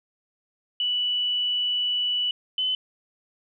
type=tone pair in turn; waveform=sine; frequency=2960 / 3027 Hz; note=F#7 / F#7; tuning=0 / +39 cents; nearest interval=unison; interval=39 cents; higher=second; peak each=-22 dBFS; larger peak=neither; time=0.8-2.31 / 2.58-2.75 s; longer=first; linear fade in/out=2 ms; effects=none